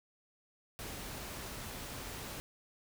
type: noise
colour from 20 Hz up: pink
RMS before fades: -44 dBFS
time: 0.79-2.4 s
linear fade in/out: 0 ms
effects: none